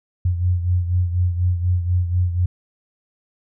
sine beating tone pair, 88.6 / 92.7 Hz, F2 / F#2, +25 / +4 cents, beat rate 4.1 Hz, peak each -17 / -24 dBFS, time 0.25-2.46 s, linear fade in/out 5 ms, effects none

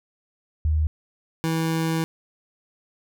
sine / 25% pulse tone pair in turn, 77.3 / 162.43 Hz, D#2 / E3, -11 / -25 cents, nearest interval octave + minor second, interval 1286 cents, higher second, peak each -18 dBFS, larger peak neither, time 0.65-0.87 / 1.44-2.04 s, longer second, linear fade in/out 0 ms, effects none

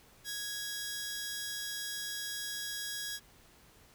15% pulse tone cluster, 1658 / 3849 / 5600 Hz, G#6 / B7 / F8, -3 / -45 / +4 cents, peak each -32 / -39 / -38 dBFS, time 0.24-3.2 s, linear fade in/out 50 ms, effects pink hiss -61 dBFS RMS until 3.94 s

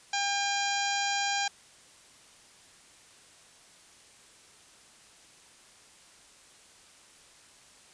harmonic tone with a mistuned harmonic, 802 Hz, G5, 39 cents sharp, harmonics 1 / 2 / 3 / 4 / 5 / 6 / 7 / 8 / 9, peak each -31 / -34 / -36 / -37 / -38 / -39 / -39 / -40 / -41 dBFS, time 0.13-1.48 s, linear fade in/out 5 ms, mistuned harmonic 8, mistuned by +67 cents, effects white hiss -56 dBFS RMS until 7.93 s + resampled to 22050 Hz

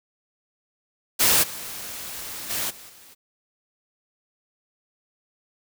white noise with level steps, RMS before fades -18 / -35 / -27 / -44 / -49 dBFS, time 1.19-3.15 s, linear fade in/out 20 ms, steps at 1.42 / 2.49 / 2.69 / 2.88 s, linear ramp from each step 20 ms, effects none

